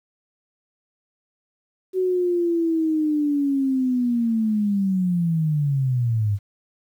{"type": "linear sweep", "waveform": "sine", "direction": "down", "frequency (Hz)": [376, 98.2], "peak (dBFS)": -18, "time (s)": [1.93, 6.39], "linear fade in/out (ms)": 50, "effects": ["9-bit"]}